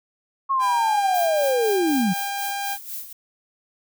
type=linear sweep; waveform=sine; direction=down; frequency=1099 to 170 Hz; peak=-18 dBFS; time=0.49-2.14 s; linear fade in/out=20 ms
type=tone; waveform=sawtooth; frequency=800 Hz; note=G5; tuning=35 cents sharp; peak=-22 dBFS; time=0.59-2.78 s; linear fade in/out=50 ms
type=noise with tremolo; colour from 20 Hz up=violet; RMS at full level=-31 dBFS; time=1.14-3.13 s; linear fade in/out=5 ms; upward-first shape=sine; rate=4 Hz; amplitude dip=70%
effects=none